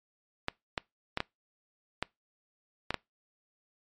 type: clicks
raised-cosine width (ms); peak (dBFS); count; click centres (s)
0.3; -13; 7; 0.484 / 0.778 / 1.174 / 1.204 / 2.026 / 2.906 / 2.943
effects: noise-tail reverb RT60 0.2 s tail -24 dB re dry + MP3 48 kbps